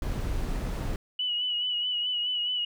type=noise; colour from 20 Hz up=brown; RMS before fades=-30 dBFS; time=0.02-0.96 s; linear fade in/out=2 ms
type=tone with vibrato; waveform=sine; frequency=2942 Hz; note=F#7; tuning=11 cents flat; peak=-26 dBFS; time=1.19-2.65 s; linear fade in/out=5 ms; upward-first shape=sine; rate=4.7 Hz; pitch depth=38 cents each way
effects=none